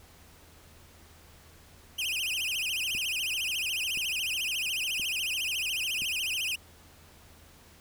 40% pulse tone with vibrato, 2794 Hz, F7, in tune, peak -28 dBFS, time 1.98-6.56 s, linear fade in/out 10 ms, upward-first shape sine, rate 14 Hz, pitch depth 230 cents each way
click train, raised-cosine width 3 ms, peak -32 dBFS, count 4, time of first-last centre 2.95-6.021 s, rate 0.977 Hz
effects added 81 Hz sine -58 dBFS peak until 7.8 s + pink hiss -56 dBFS RMS until 7.8 s

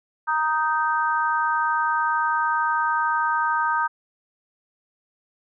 sine chord, Eb major, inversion second, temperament just, 933.4 / 1244.5 / 1555.6 Hz, Bb5 / Eb6 / G6, +2 / 0 / -14 cents, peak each -23 / -24 / -25 dBFS, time 0.27-3.88 s, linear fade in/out 20 ms, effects none

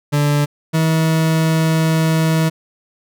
40% pulse tone pair in turn, 146.1 / 160.4 Hz, D3 / E3, -9 / -47 cents, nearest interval major second, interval 162 cents, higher second, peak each -12 dBFS, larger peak neither, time 0.12-0.46 / 0.73-2.5 s, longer second, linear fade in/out 20 ms, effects none

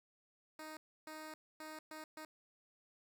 10% pulse tone bursts at uneven times, 311.1 Hz, D#4, in tune, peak -39 dBFS, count 5, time 0.59-0.77 / 1.07-1.34 / 1.6-1.79 / 1.91-2.04 / 2.17-2.25 s, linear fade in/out 2 ms, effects none

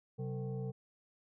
sine tone with frequency modulation, 130.5 Hz, C3, 4 cents flat, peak -36 dBFS, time 0.18-0.72 s, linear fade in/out 20 ms, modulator 319 Hz, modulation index 0.93, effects none

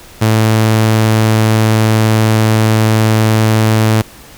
sawtooth tone, 109.9 Hz, A2, 2 cents flat, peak -4 dBFS, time 0.21-4.02 s, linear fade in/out 10 ms, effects pink hiss -37 dBFS RMS until 4.37 s

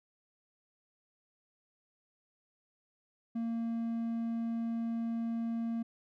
triangle tone, 230 Hz, A#3, 23 cents flat, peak -30 dBFS, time 3.35-5.83 s, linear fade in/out 10 ms, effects none

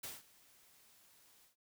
white noise with ADSR envelope, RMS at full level -44 dBFS, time 0.03-1.56 s, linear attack 9 ms, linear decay 180 ms, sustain -22 dB, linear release 120 ms, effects none

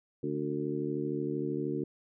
harmonic tone with a mistuned harmonic, 73 Hz, D2, 10 cents flat, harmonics 2 / 3 / 4 / 5 / 6, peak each -38 / -40 / -35 / -35 / -39 dBFS, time 0.23-1.84 s, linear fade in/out 5 ms, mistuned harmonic 6, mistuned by +44 cents, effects none

